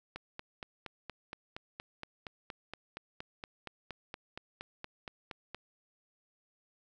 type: click train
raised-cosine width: 0.3 ms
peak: -25 dBFS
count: 24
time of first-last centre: 0.16-5.546 s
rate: 4.27 Hz
effects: none